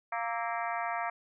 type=harmonic tone with a mistuned harmonic; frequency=232.3 Hz; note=A#3; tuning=6 cents flat; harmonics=3 / 4 / 5 / 6 / 7 / 8 / 9 / 10; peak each=-35 / -37 / -39 / -41 / -42 / -43 / -44 / -45 dBFS; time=0.12-1.1 s; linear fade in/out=5 ms; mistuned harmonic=6; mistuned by=-99 cents; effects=none